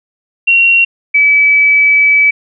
sine tone pair in turn, 2743 / 2294 Hz, F7 / D7, -32 / -41 cents, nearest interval minor third, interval 309 cents, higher first, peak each -5 dBFS, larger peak neither, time 0.47-0.85 / 1.14-2.31 s, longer second, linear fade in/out 10 ms, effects none

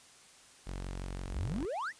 sawtooth tone, 46 Hz, F#1, 9 cents flat, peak -34 dBFS, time 0.66-1.66 s, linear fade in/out 20 ms
triangle exponential sweep, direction up, 30.87 to 2093 Hz, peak -32 dBFS, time 1.25-1.93 s, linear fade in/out 50 ms
effects white hiss -58 dBFS RMS until 1.99 s + resampled to 22050 Hz

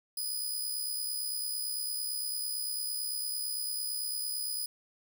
10% pulse tone with amplitude modulation, 4978 Hz, D#8, in tune, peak -24 dBFS, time 0.17-4.66 s, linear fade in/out 5 ms, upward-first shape sine, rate 68.9 Hz, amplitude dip 45%, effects none

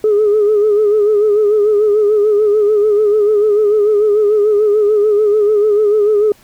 sine tone with vibrato, 420 Hz, G#4, 19 cents sharp, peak -7 dBFS, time 0.04-6.32 s, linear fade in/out 2 ms, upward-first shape sine, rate 6.8 Hz, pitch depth 56 cents each way, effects tanh soft clip ceiling -5 dBFS + pink hiss -47 dBFS RMS until 6.43 s

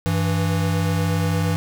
square tone pair together, 97.08 / 164.6 Hz, G2 / E3, -16 / -2 cents, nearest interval major sixth, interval 914 cents, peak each -22 dBFS, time 0.06-1.56 s, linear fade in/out 0 ms, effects none

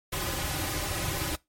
pink noise with comb filter, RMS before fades -31 dBFS, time 0.12-1.36 s, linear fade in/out 10 ms, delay 4.4 ms, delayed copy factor -0.9, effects noise-tail reverb RT60 0.2 s tail -22 dB re dry + MP3 64 kbps

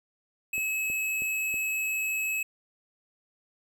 square tone, 2579 Hz, E7, 39 cents flat, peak -28 dBFS, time 0.53-2.43 s, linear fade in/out 5 ms
click train, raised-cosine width 2 ms, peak -31 dBFS, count 4, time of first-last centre 0.58-1.542 s, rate 3.12 Hz
effects none

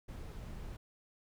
brown noise, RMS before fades -45 dBFS, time 0.08-0.77 s, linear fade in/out 10 ms, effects none

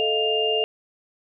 sine tone cluster, 438.6 / 622 / 698 / 2805 Hz, A4 / D#5 / F5 / F7, -6 / -1 / -1 / +7 cents, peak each -23 / -30 / -29 / -23 dBFS, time 0-0.64 s, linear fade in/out 0 ms, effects none

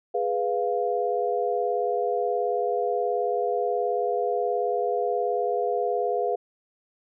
sine chord, F diminished, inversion first, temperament equal, 415.3 / 493.9 / 698.5 Hz, Ab4 / Cb5 / F5, 0 / 0 / 0 cents, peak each -27 dBFS, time 0.14-6.36 s, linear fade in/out 10 ms, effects none

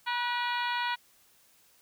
harmonic tone with a mistuned harmonic, 482.3 Hz, B4, 41 cents flat, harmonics 2 / 3 / 4 / 5 / 6 / 7 / 8 / 9, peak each -31 / -35 / -37 / -39 / -41 / -42 / -43 / -44 dBFS, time 0.06-0.96 s, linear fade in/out 20 ms, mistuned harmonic 3, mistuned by +34 cents, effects white hiss -63 dBFS RMS until 1.81 s

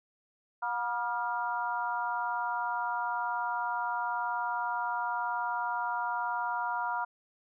harmonic tone with a mistuned harmonic, 240 Hz, B3, 49 cents flat, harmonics 3 / 4 / 5 / 6, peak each -37 / -32 / -40 / -36 dBFS, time 0.62-7.05 s, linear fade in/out 10 ms, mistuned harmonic 6, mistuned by -50 cents, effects none

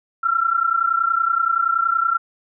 sine tone pair together, 1341.4 / 1372 Hz, E6 / F6, +30 / -31 cents, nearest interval unison, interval 39 cents, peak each -19 dBFS, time 0.23-2.18 s, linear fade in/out 10 ms, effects none

